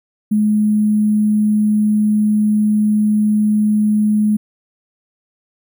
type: tone with sample-and-hold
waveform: sine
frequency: 211.4 Hz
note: G#3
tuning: 31 cents sharp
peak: -11 dBFS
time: 0.31-4.37 s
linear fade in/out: 10 ms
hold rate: 11025 Hz
effects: none